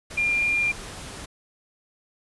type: tone in noise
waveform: sine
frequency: 2399 Hz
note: D7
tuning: 36 cents sharp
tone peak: -20 dBFS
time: 0.17-0.72 s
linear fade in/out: 10 ms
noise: pink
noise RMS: -38 dBFS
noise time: 0.1-1.26 s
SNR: +15 dB
effects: resampled to 24000 Hz